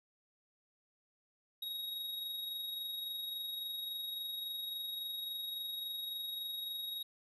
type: tone with amplitude modulation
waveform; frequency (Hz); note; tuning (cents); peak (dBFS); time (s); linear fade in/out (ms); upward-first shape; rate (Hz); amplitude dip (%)
square; 3784; A#7; +25; -38; 1.62-7.03; 5; sine; 23.6; 35
effects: resampled to 32000 Hz